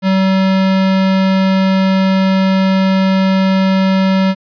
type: tone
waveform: square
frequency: 190.7 Hz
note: G3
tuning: 47 cents flat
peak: -10 dBFS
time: 0.02-4.35 s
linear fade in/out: 50 ms
effects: resampled to 11025 Hz